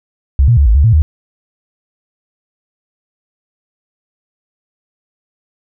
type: tone with pitch steps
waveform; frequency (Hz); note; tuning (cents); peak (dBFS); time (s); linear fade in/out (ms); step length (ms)
sine; 68 / 118.8 / 71.1 / 54 / 71 / 112.7 / 77.1; C#2 / A#2 / C#2 / A1 / C#2 / A2 / D#2; -33 / +33 / +45 / -32 / +42 / +42 / -15; -5; 0.39-1.02; 0; 90
effects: none